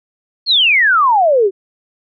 sine exponential sweep, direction down, 4435 to 366.7 Hz, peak -8 dBFS, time 0.46-1.51 s, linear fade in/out 50 ms, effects none

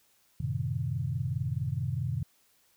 sine chord, F# diminished seventh, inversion none, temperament equal with one note detuned, 92.5 / 111.21 / 130.81 / 155.56 Hz, F#2 / A2 / C3 / Eb3, 0 / +19 / 0 / 0 cents, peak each -36 / -35 / -32 / -36 dBFS, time 0.4-2.23 s, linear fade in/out 5 ms, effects white hiss -67 dBFS RMS until 2.76 s

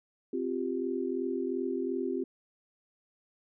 sine chord, C suspended fourth, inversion none, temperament equal, 261.6 / 349.2 / 392 Hz, C4 / F4 / G4, 0 / 0 / 0 cents, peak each -34 dBFS, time 0.33-2.24 s, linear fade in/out 5 ms, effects none

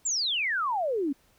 sine exponential sweep, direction down, 7700 to 261.6 Hz, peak -25 dBFS, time 0.05-1.13 s, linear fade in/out 10 ms, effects pink hiss -64 dBFS RMS until 1.38 s

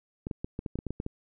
clicks, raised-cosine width 3 ms, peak -20 dBFS, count 11, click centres 0.269 / 0.312 / 0.445 / 0.591 / 0.662 / 0.756 / 0.789 / 0.867 / 0.906 / 1.001 / 1.064 s, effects none

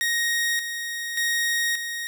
sawtooth tone with tremolo, 1872 Hz, A#6, 7 cents sharp, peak -18 dBFS, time 0.01-2.07 s, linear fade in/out 0 ms, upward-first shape square, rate 0.86 Hz, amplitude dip 55%, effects none

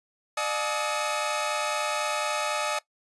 sawtooth tone cluster, 601 / 707 / 856 / 1272 / 2215 Hz, D5 / F5 / A5 / D#6 / C#7, +40 / +21 / -48 / +38 / -2 cents, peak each -27 / -35 / -29 / -27 / -34 dBFS, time 0.37-2.79 s, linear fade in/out 5 ms, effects noise-tail reverb RT60 0.1 s tail -19 dB re dry + resampled to 24000 Hz

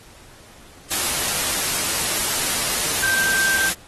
sine tone in noise, 1568 Hz, G6, in tune, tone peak -19 dBFS, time 3.02-3.7 s, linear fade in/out 20 ms, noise white, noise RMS -22 dBFS, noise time 0.9-3.74 s, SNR 0 dB, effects pink hiss -47 dBFS RMS until 3.87 s + AAC 32 kbps

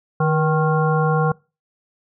harmonic tone with a mistuned harmonic, 154.7 Hz, D#3, 10 cents flat, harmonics 1 / 3 / 5 / 7 / 9, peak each -17 / -22 / -24 / -25 / -27 dBFS, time 0.2-1.32 s, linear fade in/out 5 ms, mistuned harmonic 3, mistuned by +52 cents, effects noise-tail reverb RT60 0.3 s tail -24 dB re dry

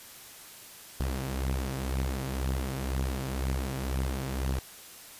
sawtooth beating tone pair, 65.41 / 67.41 Hz, C2 / C#2, 0 / -48 cents, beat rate 2 Hz, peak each -27 / -30 dBFS, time 1-4.59 s, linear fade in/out 0 ms, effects white hiss -48 dBFS RMS until 5.19 s + resampled to 32000 Hz

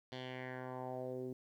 10% pulse tone with low-pass filter sweep, 128 Hz, C3, 38 cents flat, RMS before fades -44 dBFS, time 0.12-1.33 s, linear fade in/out 2 ms, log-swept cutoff 4000 to 320 Hz, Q 2.9, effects 12-bit

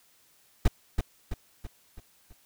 brown noise with echo, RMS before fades -18 dBFS, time 0.65-0.68 s, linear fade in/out 5 ms, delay 330 ms, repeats 5, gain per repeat -6 dB, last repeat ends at 2.33 s, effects white hiss -63 dBFS RMS until 2.45 s

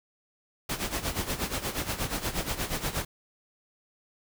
pink noise with tremolo, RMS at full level -29 dBFS, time 0.69-3.05 s, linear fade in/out 5 ms, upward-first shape sine, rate 8.4 Hz, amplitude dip 75%, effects none

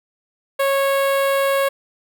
sawtooth tone with notch filter, 550 Hz, C#5, 14 cents flat, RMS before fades -18 dBFS, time 0.59-1.69 s, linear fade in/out 10 ms, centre 5900 Hz, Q 0.79, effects none

